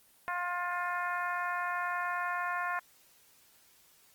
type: harmonic tone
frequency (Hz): 353.9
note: F4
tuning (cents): +23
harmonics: 2 / 3 / 4 / 5 / 6 / 7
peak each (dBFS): -38 / -35 / -37 / -38 / -46 / -48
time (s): 0.28-2.79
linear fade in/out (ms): 0
effects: white hiss -63 dBFS RMS until 4.14 s + Opus 24 kbps